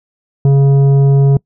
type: tone with tanh clipping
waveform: triangle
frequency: 138.59 Hz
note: C#3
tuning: in tune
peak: -7 dBFS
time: 0.45-1.37 s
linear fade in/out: 2 ms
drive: 13 dB
effects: noise-tail reverb RT60 0.1 s tail -25 dB re dry